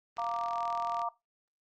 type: click train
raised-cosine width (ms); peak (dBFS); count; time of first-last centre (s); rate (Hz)
0.2; -29; 36; 0.17-1.017; 41.3
type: chord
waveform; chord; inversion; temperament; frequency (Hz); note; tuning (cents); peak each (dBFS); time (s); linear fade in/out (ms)
sine; Bb major; second; equal; 698.5 / 932.3 / 1174.7; F5 / Bb5 / D6; 0 / 0 / 0; -35; 0.18-1.09; 5
effects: noise-tail reverb RT60 0.2 s tail -19 dB re dry + Opus 32 kbps